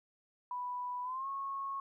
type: tone with pitch glide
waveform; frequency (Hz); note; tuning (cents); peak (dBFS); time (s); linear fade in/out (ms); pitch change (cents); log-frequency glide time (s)
sine; 987.8 to 1096; B5 to C#6; 0 to -20; -36; 0.51-1.8; 2; +180; 1.03-1.28
effects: 13-bit